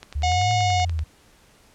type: click train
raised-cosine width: 0.2 ms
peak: -20 dBFS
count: 11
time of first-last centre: 0.03-0.992 s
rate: 10.4 Hz
type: exponential two-way sweep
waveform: sine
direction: up then down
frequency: 69.3 to 111.8 to 75.6 Hz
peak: -22 dBFS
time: 0.15-1.04 s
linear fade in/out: 10 ms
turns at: 0.52 s
type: harmonic tone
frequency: 725 Hz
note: F#5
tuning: 35 cents flat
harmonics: 1 / 3 / 4 / 5 / 6 / 7 / 8 / 9 / 10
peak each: -20 / -30 / -32 / -34 / -36 / -37 / -38 / -39 / -40 dBFS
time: 0.23-0.85 s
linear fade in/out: 5 ms
effects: pink hiss -55 dBFS RMS until 1.74 s + low-pass 11000 Hz 12 dB/octave